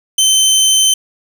20% pulse tone, 3084 Hz, G7, 29 cents flat, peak -3 dBFS, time 0.18-0.94 s, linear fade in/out 5 ms, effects none

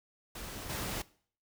pink noise with level steps, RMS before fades -43 / -37 dBFS, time 0.35-1.02 s, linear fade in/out 5 ms, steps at 0.69 s, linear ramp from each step 10 ms, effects noise-tail reverb RT60 0.5 s tail -20 dB re dry

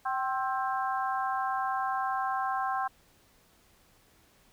harmonic tone with a mistuned harmonic, 265 Hz, C4, 22 cents sharp, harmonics 3 / 4 / 5 / 6, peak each -31 / -32 / -37 / -38 dBFS, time 0.05-2.88 s, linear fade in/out 10 ms, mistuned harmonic 3, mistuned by -47 cents, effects pink hiss -63 dBFS RMS until 4.52 s

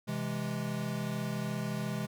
square chord, C augmented, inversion none, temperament equal, 130.81 / 164.81 / 207.7 Hz, C3 / E3 / G#3, 0 / 0 / 0 cents, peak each -38 / -39 / -37 dBFS, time 0.07-2.07 s, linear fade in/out 20 ms, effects none

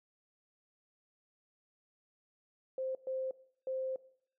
sine tone bursts at uneven times, 523.3 Hz, C5, in tune, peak -34 dBFS, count 3, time 2.78-2.95 / 3.07-3.31 / 3.67-3.96 s, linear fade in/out 2 ms, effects noise-tail reverb RT60 0.6 s tail -19 dB re dry

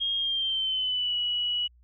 sine tone with pitch glide, 3246 to 2925 Hz, G#7 to F#7, -40 to -21 cents, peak -25 dBFS, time 0-1.68 s, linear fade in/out 20 ms, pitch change -181 cents, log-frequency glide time 0.17-1.18 s, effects added 60 Hz sine -55 dBFS peak until 1.83 s

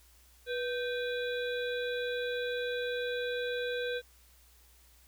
harmonic tone with a mistuned harmonic, 489.7 Hz, B4, 15 cents flat, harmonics 1 / 3 / 5 / 7 / 8, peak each -33 / -38 / -46 / -45 / -44 dBFS, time 0.46-4.02 s, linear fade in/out 50 ms, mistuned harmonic 3, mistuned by +100 cents, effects added 60 Hz sine -61 dBFS peak until 5.07 s + white hiss -63 dBFS RMS until 5.07 s

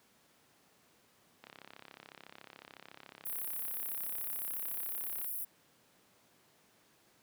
click train, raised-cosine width 0.3 ms, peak -33 dBFS, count 130, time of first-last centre 1.44-5.245 s, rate 33.9 Hz
pink high-pass noise, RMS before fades -39 dBFS, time 3.25-5.45 s, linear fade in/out 10 ms, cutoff 11000 Hz, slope 48 dB/octave
effects pink hiss -67 dBFS RMS until 7.22 s + high-pass 150 Hz 12 dB/octave

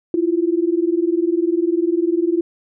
sine tone pair together, 329.6 / 349.6 Hz, E4 / F4, 0 / +2 cents, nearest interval minor second, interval 102 cents, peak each -18 dBFS, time 0.14-2.41 s, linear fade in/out 2 ms, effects none

